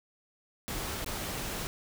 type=noise with dropouts; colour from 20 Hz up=pink; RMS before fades=-36 dBFS; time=0.68-1.67 s; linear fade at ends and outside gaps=0 ms; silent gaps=1.045-1.062 s; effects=none